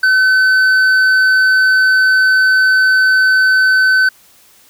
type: tone with hard clipping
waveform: sine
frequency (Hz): 1521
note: F#6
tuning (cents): +47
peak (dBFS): -9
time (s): 0.03-4.09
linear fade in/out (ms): 5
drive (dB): 5
effects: white hiss -47 dBFS RMS until 4.69 s